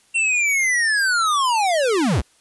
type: linear sweep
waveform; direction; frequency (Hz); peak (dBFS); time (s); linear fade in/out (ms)
square; down; 2737 to 44.47; -17; 0.14-2.22; 20
effects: white hiss -57 dBFS RMS until 2.4 s + resampled to 24000 Hz